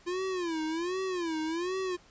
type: tone with vibrato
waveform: square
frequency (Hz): 344.9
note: F4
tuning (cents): -22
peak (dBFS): -31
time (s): 0.06-1.97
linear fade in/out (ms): 20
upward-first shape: sine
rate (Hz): 1.3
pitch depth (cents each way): 170
effects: pink hiss -59 dBFS RMS until 2.1 s + resampled to 16000 Hz